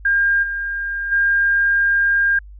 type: tone with level steps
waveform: sine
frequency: 1607 Hz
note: G6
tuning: 43 cents sharp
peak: -13 / -21 / -13 dBFS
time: 0.05-2.39 s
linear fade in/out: 5 ms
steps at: 0.42 / 1.11 s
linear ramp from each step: 20 ms
effects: added 50 Hz sine -36 dBFS peak until 2.59 s

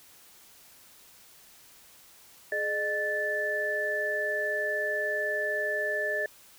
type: tone cluster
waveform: sine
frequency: 422.2 / 609 / 1752 Hz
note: G#4 / D#5 / A6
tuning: +29 / -37 / -8 cents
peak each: -35 / -32 / -29 dBFS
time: 2.52-6.26 s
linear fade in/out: 2 ms
effects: white hiss -55 dBFS RMS until 6.58 s

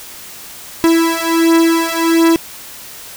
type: beating tone pair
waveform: 45% pulse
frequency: 329.6 / 331 Hz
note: E4 / E4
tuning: 0 / +7 cents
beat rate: 1.4 Hz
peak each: -13 dBFS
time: 0.84-2.36 s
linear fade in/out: 0 ms
effects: white hiss -33 dBFS RMS until 3.16 s

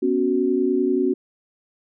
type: chord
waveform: sine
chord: B suspended second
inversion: none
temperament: equal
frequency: 246.9 / 277.2 / 370 Hz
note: B3 / C#4 / F#4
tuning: 0 / 0 / 0 cents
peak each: -24 / -22 / -20 dBFS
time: 0.02-1.14 s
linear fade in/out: 10 ms
effects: none

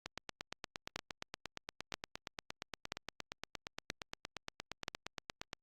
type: two click trains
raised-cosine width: 0.2 ms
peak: -23 / -19 dBFS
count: 48 / 5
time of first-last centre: 0.06-5.531 / 0.96-4.882 s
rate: 8.59 / 1.02 Hz
effects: Opus 48 kbps

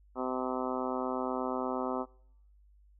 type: harmonic tone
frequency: 128.4 Hz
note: C3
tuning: 32 cents flat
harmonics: 2 / 3 / 4 / 5 / 6 / 7 / 8 / 9 / 10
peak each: -36 / -38 / -39 / -40 / -41 / -41 / -42 / -43 / -43 dBFS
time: 0.15-2.06 s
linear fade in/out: 50 ms
effects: noise-tail reverb RT60 0.8 s tail -25 dB re dry + added 50 Hz sine -58 dBFS peak until 2.99 s

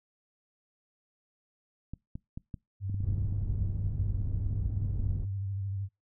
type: clicks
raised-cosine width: 5 ms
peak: -26 dBFS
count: 10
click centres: 1.936 / 2.155 / 2.375 / 2.542 / 2.897 / 2.944 / 3.005 / 3.088 / 3.181 / 3.325 s
type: tone with vibrato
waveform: sine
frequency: 98 Hz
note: G2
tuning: in tune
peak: -31 dBFS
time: 2.8-5.89 s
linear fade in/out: 50 ms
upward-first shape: sine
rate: 13 Hz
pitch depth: 46 cents each way
type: low-pass noise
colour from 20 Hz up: pink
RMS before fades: -33 dBFS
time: 3.02-5.26 s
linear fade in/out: 20 ms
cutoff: 110 Hz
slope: 12 dB/octave
effects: noise-tail reverb RT60 0.2 s tail -25 dB re dry

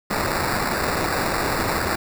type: noise with sample-and-hold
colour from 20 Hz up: white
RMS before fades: -23 dBFS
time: 0.1-1.96 s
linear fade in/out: 10 ms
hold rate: 3150 Hz
effects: none

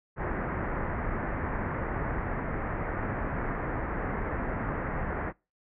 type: low-pass noise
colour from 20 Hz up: pink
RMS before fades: -32 dBFS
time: 0.16-5.33 s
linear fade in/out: 50 ms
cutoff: 2000 Hz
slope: 48 dB/octave
effects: noise-tail reverb RT60 0.3 s tail -26 dB re dry

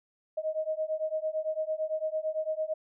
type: beating tone pair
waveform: sine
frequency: 622.3 / 631.2 Hz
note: D#5 / D#5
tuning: 0 / +25 cents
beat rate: 8.9 Hz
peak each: -32 / -32 dBFS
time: 0.37-2.74 s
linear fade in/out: 10 ms
effects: none

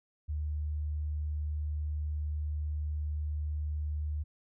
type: tone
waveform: sine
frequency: 75.3 Hz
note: D2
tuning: 44 cents sharp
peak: -31 dBFS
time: 0.28-4.24 s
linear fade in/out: 20 ms
effects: none

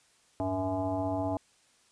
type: tone with frequency modulation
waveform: sine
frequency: 470 Hz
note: A#4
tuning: 14 cents sharp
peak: -28 dBFS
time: 0.4-1.37 s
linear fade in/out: 0 ms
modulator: 185 Hz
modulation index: 2.1
effects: white hiss -65 dBFS RMS until 1.91 s + resampled to 22050 Hz

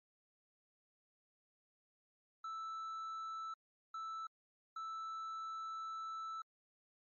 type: tone bursts at uneven times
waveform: triangle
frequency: 1318.5 Hz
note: E6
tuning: in tune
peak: -40 dBFS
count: 3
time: 2.44-3.54 / 3.94-4.27 / 4.76-6.42 s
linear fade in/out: 5 ms
effects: MP3 32 kbps

